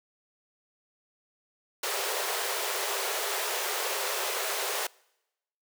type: high-pass noise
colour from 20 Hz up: pink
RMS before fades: -31 dBFS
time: 1.83-4.87 s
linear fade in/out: 5 ms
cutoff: 380 Hz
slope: 96 dB/octave
effects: noise-tail reverb RT60 0.9 s tail -25 dB re dry